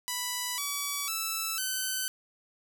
5% pulse tone with pitch steps, 987.8 / 1141.3 / 1318.6 / 1523.4 Hz, B5 / D6 / E6 / G6, 0 / -50 / 0 / -50 cents, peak -19 dBFS, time 0.08-2.08 s, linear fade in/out 0 ms, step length 500 ms, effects none

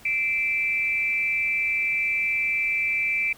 sine tone with amplitude modulation, 2340 Hz, D7, 7 cents flat, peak -18 dBFS, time 0.05-3.33 s, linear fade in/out 5 ms, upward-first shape sine, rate 261 Hz, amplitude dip 75%, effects pink hiss -50 dBFS RMS until 3.37 s

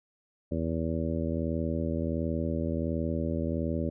harmonic tone, 81.4 Hz, E2, 21 cents flat, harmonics 1 / 2 / 3 / 4 / 5 / 6 / 7, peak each -33 / -34 / -33 / -36 / -40 / -40 / -37 dBFS, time 0.51-3.9 s, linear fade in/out 10 ms, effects none

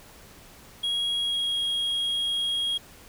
triangle tone with pitch glide, 3300 to 3279 Hz, G#7 to G#7, -12 to -23 cents, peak -23 dBFS, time 0.83-2.78 s, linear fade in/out 10 ms, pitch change -11 cents, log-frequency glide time 1.26-1.62 s, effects pink hiss -50 dBFS RMS until 3.08 s

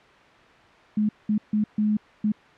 sine tone bursts at uneven times, 211.7 Hz, G#3, 33 cents sharp, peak -19 dBFS, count 5, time 0.97-1.09 / 1.29-1.38 / 1.53-1.64 / 1.78-1.97 / 2.24-2.32 s, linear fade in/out 5 ms, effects white hiss -51 dBFS RMS until 2.57 s + low-pass 2000 Hz 12 dB/octave

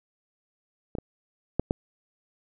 clicks, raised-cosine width 2 ms, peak -19 / -19 / -9 / -10 dBFS, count 4, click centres 0.952 / 0.985 / 1.596 / 1.709 s, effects none

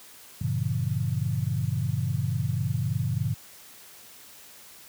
sine chord, G diminished seventh, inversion none, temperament just, 98 / 117.6 / 141.12 / 169.34 Hz, G2 / Bb2 / Db3 / Fb3, 0 / +16 / +31 / +47 cents, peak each -30 / -28 / -29 / -34 dBFS, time 0.41-3.34 s, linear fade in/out 5 ms, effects white hiss -49 dBFS RMS until 4.88 s + high-pass 60 Hz 12 dB/octave

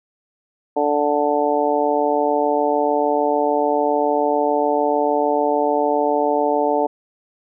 harmonic tone, 146.83 Hz, D3, in tune, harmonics 2 / 3 / 4 / 5 / 6, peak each -24 / -21 / -21 / -22 / -22 dBFS, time 0.76-6.87 s, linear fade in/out 10 ms, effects none

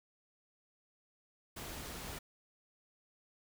pink noise, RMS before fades -45 dBFS, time 1.56-2.19 s, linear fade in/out 10 ms, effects none

